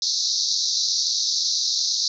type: band-pass noise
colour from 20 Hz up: pink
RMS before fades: -23 dBFS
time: 0.02-2.08 s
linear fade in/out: 2 ms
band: 3900 to 6200 Hz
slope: 96 dB/octave
effects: none